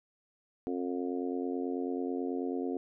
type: harmonic tone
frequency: 89.2 Hz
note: F2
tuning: 37 cents sharp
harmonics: 3 / 4 / 5 / 6 / 7 / 8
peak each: -34 / -37 / -38 / -49 / -51 / -45 dBFS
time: 0.67-2.77 s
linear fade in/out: 0 ms
effects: none